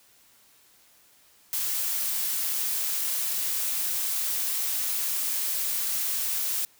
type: noise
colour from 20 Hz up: blue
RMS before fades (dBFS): -28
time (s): 1.53-6.65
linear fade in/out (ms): 0
effects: white hiss -59 dBFS RMS until 6.79 s